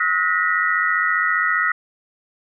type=tone cluster; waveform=sine; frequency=1280 / 1445 / 1855 / 1950 Hz; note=D#6 / F#6 / A#6 / B6; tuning=+49 / -41 / -9 / -23 cents; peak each=-22 dBFS; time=0-1.72 s; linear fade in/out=5 ms; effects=none